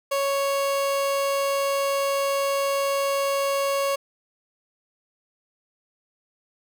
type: tone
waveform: 30% pulse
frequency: 554.4 Hz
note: C#5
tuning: in tune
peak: -19 dBFS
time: 0.11-3.96 s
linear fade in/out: 10 ms
effects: none